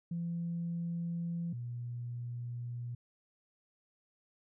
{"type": "tone pair in turn", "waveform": "sine", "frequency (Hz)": [170, 120.45], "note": ["F3", "B2"], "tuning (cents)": [-46, -43], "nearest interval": "tritone", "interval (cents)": 597, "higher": "first", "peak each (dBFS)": [-33, -37], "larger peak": "first", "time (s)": [[0.11, 1.53], [1.53, 2.95]], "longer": "neither", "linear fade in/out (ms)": 5, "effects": ["tanh soft clip ceiling -29 dBFS"]}